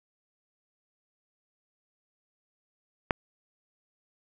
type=click; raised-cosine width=0.5 ms; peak=-8 dBFS; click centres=3.108 s; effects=8-bit